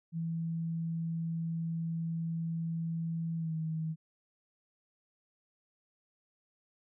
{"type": "tone with pitch glide", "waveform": "sine", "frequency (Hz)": [164.9, 159.56], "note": ["E3", "D#3"], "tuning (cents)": [1, 44], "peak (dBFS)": -32, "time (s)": [0.12, 3.96], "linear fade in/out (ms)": 50, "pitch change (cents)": -57, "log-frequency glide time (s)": [3.37, 3.54], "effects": []}